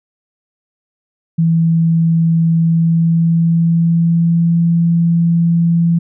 sine tone with pitch glide, 164.81 to 168.56 Hz, E3 to E3, 0 to +39 cents, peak -9 dBFS, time 1.38-5.99 s, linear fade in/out 10 ms, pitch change +39 cents, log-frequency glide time 2.55-4.59 s, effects none

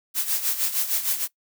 blue noise with tremolo, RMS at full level -22 dBFS, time 0.14-1.28 s, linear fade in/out 50 ms, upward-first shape sine, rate 6.5 Hz, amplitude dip 70%, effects noise-tail reverb RT60 0.1 s tail -20 dB re dry

